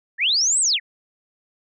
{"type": "linear two-way sweep", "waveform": "sine", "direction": "up then down", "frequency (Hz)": [1661.2, 8372, 1661.2], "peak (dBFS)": -16, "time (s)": [0.18, 0.8], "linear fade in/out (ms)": 50, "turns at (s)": 0.6, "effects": []}